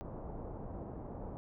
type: low-pass noise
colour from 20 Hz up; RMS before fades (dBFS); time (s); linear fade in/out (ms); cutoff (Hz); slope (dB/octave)
pink; -44; 0.01-1.37; 0; 870; 24
effects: none